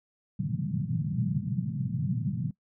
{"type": "band-pass noise", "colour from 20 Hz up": "white", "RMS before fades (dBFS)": -30, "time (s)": [0.39, 2.51], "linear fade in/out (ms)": 5, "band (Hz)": [110, 190], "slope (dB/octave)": 48, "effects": ["noise-tail reverb RT60 0.1 s tail -21 dB re dry"]}